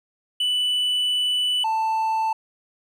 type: tone pair in turn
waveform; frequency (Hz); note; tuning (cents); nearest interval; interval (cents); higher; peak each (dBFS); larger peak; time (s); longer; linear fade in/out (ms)
triangle; 2977 / 885.1; F#7 / A5; +10 / +10; octave + major sixth; 2100; first; -18; neither; 0.4-1.64 / 1.64-2.33; first; 5
effects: none